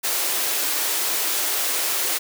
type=high-pass noise; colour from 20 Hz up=white; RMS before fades=-23 dBFS; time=0.03-2.19 s; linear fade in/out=20 ms; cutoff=290 Hz; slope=48 dB/octave; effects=none